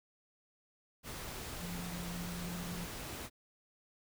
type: tone in noise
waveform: sine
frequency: 174.61 Hz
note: F3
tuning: in tune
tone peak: -41 dBFS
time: 1.59-2.88 s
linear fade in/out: 50 ms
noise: pink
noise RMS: -44 dBFS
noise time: 1.03-3.3 s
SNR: 0 dB
effects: none